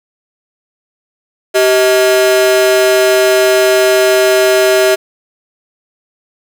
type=ring-modulated tone; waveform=45% pulse; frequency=511 Hz; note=C5; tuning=41 cents flat; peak=-4 dBFS; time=1.54-4.96 s; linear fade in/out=20 ms; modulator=125 Hz; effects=7-bit